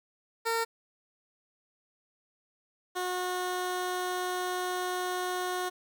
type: tone pair in turn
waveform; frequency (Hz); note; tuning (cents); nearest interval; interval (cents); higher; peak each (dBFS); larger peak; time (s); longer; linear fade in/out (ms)
15% pulse; 457 / 363.4; A#4 / F#4; -34 / -31; major third; 397; first; -21 / -24; first; 0.45-0.65 / 2.95-5.7; second; 20
effects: 10-bit